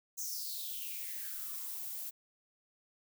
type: noise with high-pass filter sweep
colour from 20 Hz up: violet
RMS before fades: -41 dBFS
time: 0.17-2.11 s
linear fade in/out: 20 ms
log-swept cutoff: 6600 to 540 Hz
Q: 6.4
effects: none